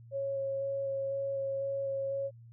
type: tone with vibrato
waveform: sine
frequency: 548 Hz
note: C#5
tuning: 20 cents flat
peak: -31 dBFS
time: 0.11-2.31 s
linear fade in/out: 50 ms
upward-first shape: square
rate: 2 Hz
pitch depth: 8 cents each way
effects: added 116 Hz sine -50 dBFS peak until 2.52 s